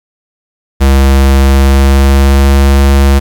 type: tone with pitch glide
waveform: square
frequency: 67.8 to 68.91 Hz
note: C#2 to C#2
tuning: -38 to -10 cents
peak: -4 dBFS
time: 0.8-3.2 s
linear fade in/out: 20 ms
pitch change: +28 cents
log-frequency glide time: 1.37-2.62 s
effects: 7-bit